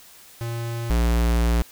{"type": "tone pair in turn", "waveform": "square", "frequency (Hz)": [116.54, 58.27], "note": ["A#2", "A#1"], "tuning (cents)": [0, 0], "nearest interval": "octave", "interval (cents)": 1200, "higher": "first", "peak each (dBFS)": [-27, -18], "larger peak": "second", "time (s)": [[0.41, 0.9], [0.9, 1.62]], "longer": "second", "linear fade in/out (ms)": 0, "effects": ["white hiss -48 dBFS RMS until 1.71 s"]}